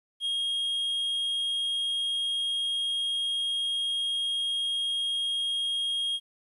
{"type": "tone", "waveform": "triangle", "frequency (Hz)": 3256, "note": "G#7", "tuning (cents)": -35, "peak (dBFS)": -25, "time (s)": [0.2, 6.2], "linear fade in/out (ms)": 50, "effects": ["resampled to 32000 Hz", "11-bit"]}